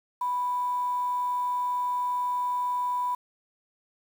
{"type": "tone with quantisation", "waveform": "sine", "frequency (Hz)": 987.8, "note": "B5", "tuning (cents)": 0, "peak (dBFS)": -25, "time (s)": [0.21, 3.15], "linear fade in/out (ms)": 5, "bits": 8, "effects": []}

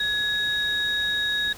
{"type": "tone pair together", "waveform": "sine", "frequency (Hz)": [1683, 3778], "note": ["G#6", "A#7"], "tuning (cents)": [23, 22], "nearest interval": "octave + major second", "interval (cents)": 1399, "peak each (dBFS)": -24, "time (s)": [0, 1.53], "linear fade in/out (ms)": 5, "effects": ["tanh soft clip ceiling -16 dBFS", "pink hiss -43 dBFS RMS until 1.57 s"]}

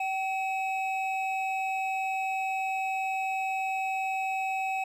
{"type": "tone pair together", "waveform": "triangle", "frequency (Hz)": [766, 2577], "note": ["G5", "E7"], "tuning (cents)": [-40, -40], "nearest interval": "octave + major sixth", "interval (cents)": 2100, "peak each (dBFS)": [-27, -32], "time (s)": [0, 4.84], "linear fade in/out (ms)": 5, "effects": ["resampled to 32000 Hz"]}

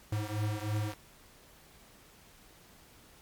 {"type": "beating tone pair", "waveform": "square", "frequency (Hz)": [104.7, 107.8], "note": ["G#2", "A2"], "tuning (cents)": [15, -35], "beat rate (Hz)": 3.1, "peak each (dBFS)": [-34, -36], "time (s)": [0.12, 0.94], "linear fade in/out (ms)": 5, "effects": ["pink hiss -58 dBFS RMS until 3.21 s", "MP3 96 kbps"]}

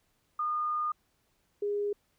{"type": "tone pair in turn", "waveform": "sine", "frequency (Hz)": [1220, 410], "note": ["D#6", "G#4"], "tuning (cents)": [-34, -22], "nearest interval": "octave + perfect fifth", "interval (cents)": 1888, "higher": "first", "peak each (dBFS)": -28, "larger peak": "neither", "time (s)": [[0.39, 0.92], [1.62, 1.93]], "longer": "first", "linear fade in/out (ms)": 5, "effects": ["pink hiss -73 dBFS RMS until 2.18 s"]}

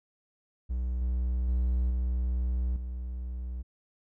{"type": "tone with level steps", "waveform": "triangle", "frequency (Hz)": 61.74, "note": "B1", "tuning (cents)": 0, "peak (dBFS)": [-26, -24, -22, -24, -31], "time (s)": [0.69, 3.63], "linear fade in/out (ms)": 20, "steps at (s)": [1.01, 1.48, 1.9, 2.76], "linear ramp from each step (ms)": 2, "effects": []}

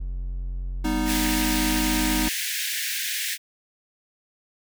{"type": "tone", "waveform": "triangle", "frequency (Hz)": 44.8, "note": "F1", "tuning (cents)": 45, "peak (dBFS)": -25, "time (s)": [0, 2.29], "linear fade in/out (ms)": 10}
{"type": "chord", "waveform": "square", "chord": "G augmented", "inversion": "none", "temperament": "equal", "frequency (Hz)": [196, 246.9, 311.1], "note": ["G3", "B3", "D#4"], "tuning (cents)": [0, 0, 0], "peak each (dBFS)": [-32, -29, -26], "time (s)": [0.84, 2.29], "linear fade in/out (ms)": 10}
{"type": "high-pass noise", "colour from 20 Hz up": "pink", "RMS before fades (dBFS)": -28, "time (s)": [1.05, 3.38], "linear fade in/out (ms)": 50, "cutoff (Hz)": 1600, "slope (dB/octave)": 96}
{"effects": []}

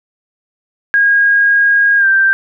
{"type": "tone with pitch glide", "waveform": "sine", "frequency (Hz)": [1633, 1571.9], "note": ["G#6", "G6"], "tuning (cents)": [-30, 4], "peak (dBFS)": -7, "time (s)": [0.94, 2.33], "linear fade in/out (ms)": 0, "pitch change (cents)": -66, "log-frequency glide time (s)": [1.98, 2.06], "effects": []}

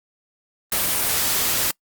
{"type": "noise", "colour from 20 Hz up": "white", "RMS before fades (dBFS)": -21, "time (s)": [0.72, 1.71], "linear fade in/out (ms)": 2, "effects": ["noise-tail reverb RT60 0.1 s tail -25 dB re dry", "Opus 32 kbps"]}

